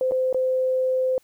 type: tone with dropouts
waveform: sine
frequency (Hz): 516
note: C5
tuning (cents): -24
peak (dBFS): -19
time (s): 0.01-1.18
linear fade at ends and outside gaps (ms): 1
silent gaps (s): 0.111-0.119 / 0.328-0.345
effects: white hiss -62 dBFS RMS until 1.23 s